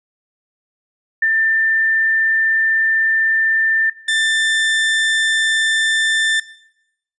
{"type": "tone pair in turn", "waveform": ["sine", "30% pulse"], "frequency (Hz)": [1788, 1779.4], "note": ["A6", "A6"], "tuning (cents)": [27, 19], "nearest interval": "unison", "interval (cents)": 8, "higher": "first", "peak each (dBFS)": -12, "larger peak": "neither", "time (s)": [[1.22, 3.9], [4.08, 6.4]], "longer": "first", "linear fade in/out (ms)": 5, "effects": ["noise-tail reverb RT60 0.8 s tail -18 dB re dry", "resampled to 22050 Hz"]}